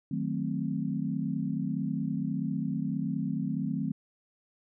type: chord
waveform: sine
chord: D# diminished seventh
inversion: none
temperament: equal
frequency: 155.56 / 185 / 220 / 261.6 Hz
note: D#3 / F#3 / A3 / C4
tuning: 0 / 0 / 0 / 0 cents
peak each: -34 dBFS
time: 0.11-3.92 s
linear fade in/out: 5 ms
effects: none